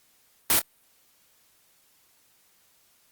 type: noise with echo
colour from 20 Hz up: white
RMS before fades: -20 dBFS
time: 0.5-0.59 s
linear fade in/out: 0 ms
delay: 26 ms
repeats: 1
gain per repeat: -12 dB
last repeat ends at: 0.616 s
effects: white hiss -63 dBFS RMS until 3.11 s + Opus 48 kbps